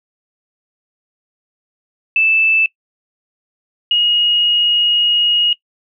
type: tone pair in turn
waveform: sine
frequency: 2637 / 2879 Hz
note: E7 / F#7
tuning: 0 / -48 cents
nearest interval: major second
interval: 152 cents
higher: second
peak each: -10 dBFS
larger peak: neither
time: 2.16-2.66 / 3.91-5.53 s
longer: second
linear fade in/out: 2 ms
effects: noise-tail reverb RT60 0.1 s tail -21 dB re dry